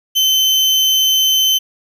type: tone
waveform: 35% pulse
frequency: 3071 Hz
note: G7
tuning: 36 cents flat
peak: -9 dBFS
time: 0.15-1.59 s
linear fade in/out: 20 ms
effects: none